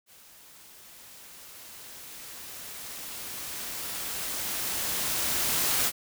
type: noise with level ramp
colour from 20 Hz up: white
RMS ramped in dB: -54 to -25 dBFS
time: 0.06-5.92 s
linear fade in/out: 50 ms
effects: none